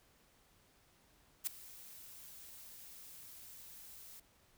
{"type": "noise with ADSR envelope", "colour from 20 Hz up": "blue", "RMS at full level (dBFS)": -34, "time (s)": [1.44, 4.2], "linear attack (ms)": 30, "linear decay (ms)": 5, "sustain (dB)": -20, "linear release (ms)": 6, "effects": ["pink hiss -69 dBFS RMS until 4.57 s"]}